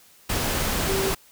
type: tone in noise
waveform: sine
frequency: 387 Hz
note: G4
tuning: 22 cents flat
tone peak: -24 dBFS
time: 0.88-1.11 s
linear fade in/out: 10 ms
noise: pink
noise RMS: -25 dBFS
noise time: 0.29-1.15 s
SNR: -2 dB
effects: white hiss -54 dBFS RMS until 1.31 s